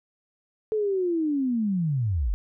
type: linear sweep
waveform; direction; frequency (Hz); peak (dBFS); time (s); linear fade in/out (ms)
sine; down; 440 to 41.29; -22; 0.72-2.34; 0
effects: none